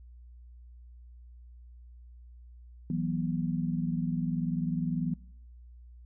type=chord; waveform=sine; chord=E suspended second; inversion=none; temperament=equal with one note detuned; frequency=164.81 / 185 / 243.7 Hz; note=E3 / F#3 / B3; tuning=0 / 0 / -23 cents; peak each=-31 / -33 / -33 dBFS; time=2.9-5.14 s; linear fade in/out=2 ms; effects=noise-tail reverb RT60 0.7 s tail -23 dB re dry + added 60 Hz sine -48 dBFS peak until 6.05 s